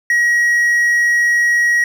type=tone; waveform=triangle; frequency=1903 Hz; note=A#6; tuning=35 cents sharp; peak=-9 dBFS; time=0.1-1.84 s; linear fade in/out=2 ms; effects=none